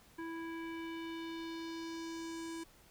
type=tone with low-pass filter sweep; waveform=square; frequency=329.6 Hz; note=E4; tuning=in tune; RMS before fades=-43 dBFS; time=0.18-2.64 s; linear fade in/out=10 ms; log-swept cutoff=1700 to 8900 Hz; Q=1.9; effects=pink hiss -63 dBFS RMS until 2.9 s